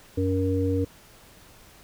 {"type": "harmonic tone", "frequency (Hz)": 94, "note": "F#2", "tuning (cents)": 28, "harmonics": [1, 3, 5], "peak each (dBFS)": [-25, -26, -27], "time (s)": [0.17, 0.85], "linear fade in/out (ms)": 10, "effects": ["pink hiss -52 dBFS RMS until 1.83 s"]}